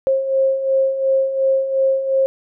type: beating tone pair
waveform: sine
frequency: 533 / 535.8 Hz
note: C5 / C5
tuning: +32 / +41 cents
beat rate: 2.8 Hz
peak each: -22 / -15 dBFS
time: 0.07-2.26 s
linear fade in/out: 0 ms
effects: none